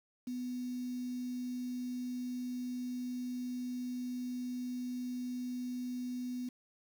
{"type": "tone with quantisation", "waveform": "sine", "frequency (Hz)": 248.7, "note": "B3", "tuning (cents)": 12, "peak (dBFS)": -36, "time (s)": [0.27, 6.49], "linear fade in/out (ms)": 5, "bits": 9, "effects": []}